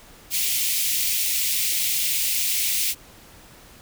white high-pass noise, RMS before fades -23 dBFS, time 0.3-2.95 s, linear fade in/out 50 ms, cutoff 2100 Hz, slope 48 dB/octave, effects pink hiss -48 dBFS RMS until 3.81 s

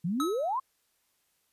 sine exponential sweep, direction up, 157.9 to 1108 Hz, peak -27 dBFS, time 0.04-0.6 s, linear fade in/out 10 ms
square tone with exponential decay, 1286 Hz, E6, 43 cents flat, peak -28 dBFS, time 0.2-0.57 s, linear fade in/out 1 ms, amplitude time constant 80 ms
effects white hiss -73 dBFS RMS until 1.52 s + resampled to 32000 Hz

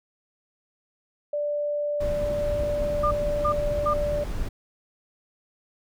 sine tone, 587.3 Hz, D5, in tune, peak -24 dBFS, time 1.33-4.24 s, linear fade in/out 5 ms
brown noise, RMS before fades -30 dBFS, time 2-4.49 s, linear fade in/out 10 ms
sine tone bursts, 1203 Hz, D6, 41 cents sharp, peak -21 dBFS, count 3, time 3.03-3.939 s, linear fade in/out 10 ms, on 83 ms, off 330 ms
effects none

